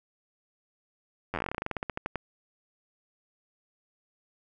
slowing click train, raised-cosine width 0.5 ms, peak -16 dBFS, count 22, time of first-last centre 1.34-2.157 s, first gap 10 ms, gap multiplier 1.12, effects none

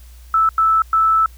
sine tone bursts at uneven times, 1314 Hz, E6, 6 cents flat, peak -11 dBFS, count 3, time 0.34-0.49 / 0.58-0.82 / 0.93-1.26 s, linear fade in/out 2 ms, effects added 60 Hz sine -38 dBFS peak until 1.37 s + white hiss -51 dBFS RMS until 1.37 s

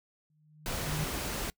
sine tone with exponential growth, 152.7 Hz, D#3, 32 cents flat, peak -29 dBFS, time 0.3-1.04 s, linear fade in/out 2 ms, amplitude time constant 160 ms
pink noise, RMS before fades -35 dBFS, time 0.66-1.5 s, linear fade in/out 0 ms
effects noise-tail reverb RT60 0.1 s tail -25 dB re dry

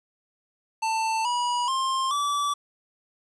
square tone with pitch steps, 890 / 970.6 / 1058.4 / 1154.2 Hz, A5 / B5 / C6 / D6, +20 / -30 / +20 / -30 cents, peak -24 dBFS, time 0.82-2.54 s, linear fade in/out 10 ms, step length 430 ms, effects resampled to 22050 Hz + 9-bit

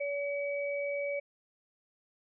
sine tone pair together, 569.6 / 2277 Hz, C#5 / C#7, +47 / +46 cents, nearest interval 2 octaves, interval 2399 cents, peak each -32 / -38 dBFS, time 0-1.2 s, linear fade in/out 10 ms, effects none

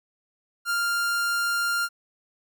45% pulse tone, 1396.9 Hz, F6, in tune, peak -23 dBFS, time 0.65-1.89 s, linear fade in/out 50 ms, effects none

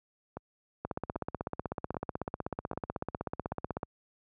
two click trains, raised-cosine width 1 ms, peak -24 / -19 dBFS, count 5 / 49, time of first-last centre 0.37-3.52 / 0.85-3.831 s, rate 1.27 / 16.1 Hz, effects high-pass 60 Hz 12 dB/octave

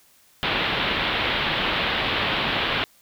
white low-pass noise, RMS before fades -24 dBFS, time 0.43-2.84 s, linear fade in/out 0 ms, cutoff 3700 Hz, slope 48 dB/octave, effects white hiss -57 dBFS RMS until 3.01 s

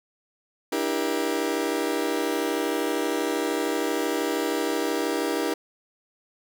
35% pulse chord, E half-diminished seventh, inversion third, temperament just, 296.7 / 329.6 / 395.6 / 474.7 Hz, D4 / E4 / G4 / Bb4, +18 / 0 / +16 / +31 cents, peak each -28 dBFS, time 0.72-5.54 s, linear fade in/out 5 ms, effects none

